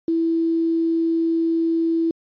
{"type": "tone with quantisation", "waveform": "sine", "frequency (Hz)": 329.6, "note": "E4", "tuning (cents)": 0, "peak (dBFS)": -17, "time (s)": [0.08, 2.11], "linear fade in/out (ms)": 2, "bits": 7, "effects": ["resampled to 11025 Hz"]}